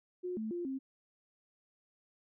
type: tone with pitch steps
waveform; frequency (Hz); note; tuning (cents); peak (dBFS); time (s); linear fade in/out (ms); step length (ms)
sine; 360.9 / 219.1 / 348.7 / 266.7; F#4 / A3 / F4 / C4; -43 / -7 / -3 / +33; -35; 0.23-0.79; 20; 140
effects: none